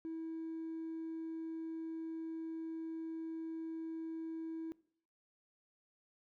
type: tone with hard clipping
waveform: sine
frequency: 324.6 Hz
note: E4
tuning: 27 cents flat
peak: -40 dBFS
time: 0.05-4.72 s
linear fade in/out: 0 ms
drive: 1 dB
effects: noise-tail reverb RT60 0.6 s tail -21 dB re dry